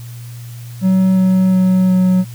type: tone with pitch steps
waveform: triangle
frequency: 188.2 / 187.01 / 185.82 / 184.65 Hz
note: F#3 / F#3 / F#3 / F#3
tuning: +30 / +19 / +8 / -3 cents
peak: -7 dBFS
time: 0.81-2.25 s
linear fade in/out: 50 ms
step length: 360 ms
effects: added 119 Hz sine -28 dBFS peak until 2.34 s + white hiss -42 dBFS RMS until 2.34 s